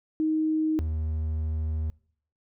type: tone pair in turn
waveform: sine / triangle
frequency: 313.3 / 78.33 Hz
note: D#4 / D#2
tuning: +12 / +12 cents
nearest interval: 2 octaves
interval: 2400 cents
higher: first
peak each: -22 / -24 dBFS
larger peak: first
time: 0.2-0.79 / 0.79-1.9 s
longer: second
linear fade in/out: 0 ms
effects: noise-tail reverb RT60 0.6 s tail -24 dB re dry